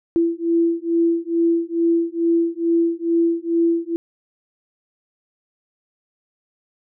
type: beating tone pair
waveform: sine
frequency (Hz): 334.4 / 336.7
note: E4 / E4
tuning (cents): +25 / +37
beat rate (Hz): 2.3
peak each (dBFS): -19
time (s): 0.16-3.96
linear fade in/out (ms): 0
effects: none